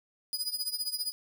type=tone with tremolo; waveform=sawtooth; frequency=4948 Hz; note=D#8; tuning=10 cents flat; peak=-25 dBFS; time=0.33-1.12 s; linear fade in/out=0 ms; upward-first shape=triangle; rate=15 Hz; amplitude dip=90%; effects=none